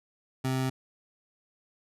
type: tone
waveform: 25% pulse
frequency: 130.81 Hz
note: C3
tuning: in tune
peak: -23 dBFS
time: 0.44-0.7 s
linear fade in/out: 10 ms
effects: resampled to 32000 Hz